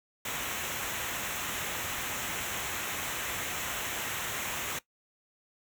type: noise with comb filter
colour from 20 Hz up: pink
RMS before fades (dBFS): -35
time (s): 0.25-4.79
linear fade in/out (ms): 5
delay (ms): 0.21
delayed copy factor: -0.65
effects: noise-tail reverb RT60 0.1 s tail -18 dB re dry + high-pass 60 Hz 12 dB/octave